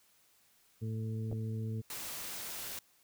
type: harmonic tone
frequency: 110.7 Hz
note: A2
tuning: 11 cents sharp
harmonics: 1 / 2 / 3 / 4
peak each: -35 / -42 / -53 / -48 dBFS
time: 0.81-1.82 s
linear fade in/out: 20 ms
type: clicks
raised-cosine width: 2 ms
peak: -29 dBFS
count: 2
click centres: 1.315 / 1.328 s
type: noise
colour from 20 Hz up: white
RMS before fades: -42 dBFS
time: 1.9-2.79 s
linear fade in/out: 2 ms
effects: white hiss -68 dBFS RMS until 3.03 s